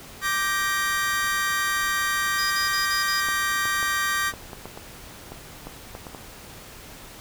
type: chord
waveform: 40% pulse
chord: G minor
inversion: second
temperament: just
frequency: 1176 / 1568 / 1881.6 Hz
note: D6 / G6 / Bb6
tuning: +2 / 0 / +16 cents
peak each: -26 dBFS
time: 0.21-4.33 s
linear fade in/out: 50 ms
type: tone bursts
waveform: triangle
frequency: 4923 Hz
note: D#8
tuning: 19 cents flat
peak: -26 dBFS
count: 5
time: 2.38-3.206 s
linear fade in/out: 10 ms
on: 130 ms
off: 44 ms
type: clicks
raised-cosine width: 1 ms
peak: -22 dBFS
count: 12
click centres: 3.287 / 3.655 / 3.828 / 4.338 / 4.532 / 4.656 / 4.775 / 5.32 / 5.67 / 5.951 / 6.068 / 6.148 s
effects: pink hiss -43 dBFS RMS until 7.2 s